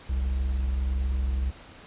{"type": "tone pair together", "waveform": "triangle", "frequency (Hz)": [43.76, 65.41], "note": ["F1", "C2"], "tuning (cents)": [4, 0], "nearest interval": "perfect fifth", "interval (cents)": 696, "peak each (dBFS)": [-33, -22], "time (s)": [0.09, 1.51], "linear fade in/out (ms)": 10, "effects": ["pink hiss -48 dBFS RMS until 1.86 s", "resampled to 8000 Hz"]}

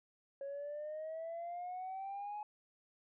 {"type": "exponential sweep", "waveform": "sine", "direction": "up", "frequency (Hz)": [550, 846], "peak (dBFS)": -39, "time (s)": [0.41, 2.43], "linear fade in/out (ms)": 2, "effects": ["tanh soft clip ceiling -38 dBFS"]}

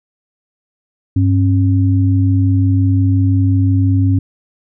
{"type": "tone pair together", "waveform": "sine", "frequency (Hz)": [99, 271.3], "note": ["G2", "C#4"], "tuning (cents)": [18, -37], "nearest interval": "octave + perfect fourth", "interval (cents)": 1745, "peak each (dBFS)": [-10, -16], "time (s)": [1.16, 4.19], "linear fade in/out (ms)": 5, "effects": []}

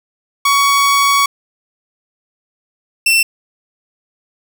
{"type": "tone pair in turn", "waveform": "sawtooth", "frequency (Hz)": [1122, 2689], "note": ["C#6", "E7"], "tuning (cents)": [21, 34], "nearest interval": "octave + minor third", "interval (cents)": 1513, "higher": "second", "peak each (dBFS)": -6, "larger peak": "neither", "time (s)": [[0.45, 1.26], [3.06, 3.23]], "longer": "first", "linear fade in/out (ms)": 5, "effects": []}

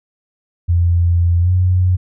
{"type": "tone with pitch glide", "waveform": "sine", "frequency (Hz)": [86.2, 91.22], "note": ["F2", "F#2"], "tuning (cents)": [-22, -24], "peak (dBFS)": -10, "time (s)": [0.68, 1.97], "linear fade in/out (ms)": 20, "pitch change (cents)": 98, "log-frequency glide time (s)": [1.41, 1.5], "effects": []}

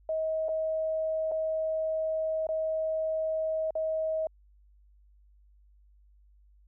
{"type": "tone with dropouts", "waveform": "sine", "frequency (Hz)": 635, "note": "D#5", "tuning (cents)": 35, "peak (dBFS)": -27, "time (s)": [0.09, 4.27], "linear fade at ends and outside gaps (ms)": 2, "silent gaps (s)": [[0.484, 0.49], [1.314, 1.318], [2.469, 2.489], [3.707, 3.753]], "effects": ["added 50 Hz sine -57 dBFS peak until 6.67 s"]}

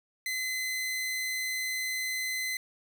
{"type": "tone", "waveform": "sawtooth", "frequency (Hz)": 2040, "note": "C7", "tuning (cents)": -44, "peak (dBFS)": -27, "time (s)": [0.26, 2.57], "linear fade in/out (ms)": 2, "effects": []}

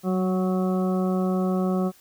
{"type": "harmonic tone with a mistuned harmonic", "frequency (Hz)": 185, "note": "F#3", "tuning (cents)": 0, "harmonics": [1, 2, 3, 4, 6, 7], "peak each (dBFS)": [-22, -28, -32, -34, -38, -39], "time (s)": [0.03, 1.92], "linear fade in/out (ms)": 50, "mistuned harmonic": 1, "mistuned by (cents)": 17, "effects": ["white hiss -55 dBFS RMS until 2 s"]}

